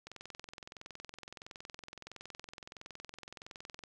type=click train; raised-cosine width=0.2 ms; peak=-29 dBFS; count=82; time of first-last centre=0.07-3.837 s; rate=21.5 Hz; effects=none